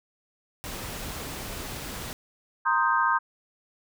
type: noise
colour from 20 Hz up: pink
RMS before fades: -36 dBFS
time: 0.64-2.13 s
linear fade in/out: 0 ms
type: chord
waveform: sine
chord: C minor seventh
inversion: third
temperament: equal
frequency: 932.3 / 1046.5 / 1244.5 / 1568 Hz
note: Bb5 / C6 / Eb6 / G6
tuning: 0 / 0 / 0 / 0 cents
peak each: -26 dBFS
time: 2.65-3.19 s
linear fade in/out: 20 ms
effects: none